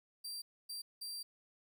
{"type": "tone bursts at uneven times", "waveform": "sawtooth", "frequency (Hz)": 4712, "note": "D8", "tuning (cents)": 5, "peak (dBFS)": -39, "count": 3, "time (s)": [[0.24, 0.42], [0.69, 0.82], [1.01, 1.23]], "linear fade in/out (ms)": 10, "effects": ["12-bit"]}